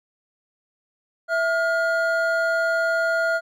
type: tone pair together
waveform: triangle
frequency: 659.3 / 1419.8 Hz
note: E5 / F6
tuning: 0 / +28 cents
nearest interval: octave + minor second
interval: 1328 cents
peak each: -20 dBFS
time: 1.28-3.41 s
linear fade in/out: 50 ms
effects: none